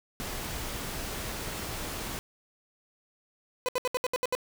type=noise; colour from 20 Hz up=pink; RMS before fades=-36 dBFS; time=0.2-2.19 s; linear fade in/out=0 ms
type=tone bursts; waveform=30% pulse; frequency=503 Hz; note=B4; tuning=32 cents sharp; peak=-23 dBFS; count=8; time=3.66-4.351 s; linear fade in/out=0 ms; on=26 ms; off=69 ms
effects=none